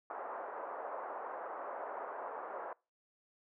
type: band-pass noise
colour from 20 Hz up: pink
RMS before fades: -43 dBFS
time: 0.1-2.73 s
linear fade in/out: 2 ms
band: 510 to 1300 Hz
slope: 24 dB/octave
effects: noise-tail reverb RT60 0.3 s tail -25 dB re dry + low-pass 2000 Hz 12 dB/octave